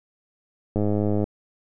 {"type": "click train", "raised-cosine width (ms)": 2, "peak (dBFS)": -11, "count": 51, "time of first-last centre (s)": [0.76, 1.241], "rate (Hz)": 104, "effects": []}